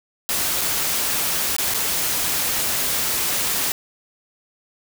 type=noise with dropouts; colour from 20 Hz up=white; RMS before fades=-22 dBFS; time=0.29-3.72 s; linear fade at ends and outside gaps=0 ms; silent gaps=0.61-0.614 / 1.565-1.584 / 1.739-1.745 s; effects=none